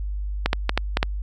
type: clicks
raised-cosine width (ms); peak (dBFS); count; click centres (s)
0.3; -3; 6; 0.46 / 0.531 / 0.694 / 0.776 / 0.971 / 1.029
effects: added 50 Hz sine -25 dBFS peak until 1.22 s